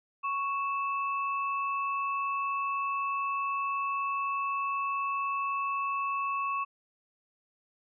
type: tone pair together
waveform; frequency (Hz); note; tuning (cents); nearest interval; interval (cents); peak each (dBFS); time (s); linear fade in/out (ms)
sine; 1108.7 / 2628; C#6 / E7; 0 / -6; octave + minor third; 1494; -29 / -37; 0.23-6.65; 20
effects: none